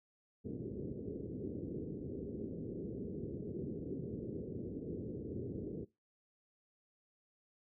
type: low-pass noise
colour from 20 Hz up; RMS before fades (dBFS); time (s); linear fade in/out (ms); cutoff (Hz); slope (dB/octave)
white; -42; 0.44-5.85; 20; 440; 48
effects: noise-tail reverb RT60 0.2 s tail -19 dB re dry + high-pass 80 Hz 12 dB/octave